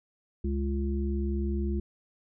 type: harmonic tone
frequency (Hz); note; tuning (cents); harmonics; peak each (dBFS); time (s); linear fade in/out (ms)
69.3; C#2; 0; 1 / 3 / 5; -28 / -33 / -35; 0.44-1.8; 5
effects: none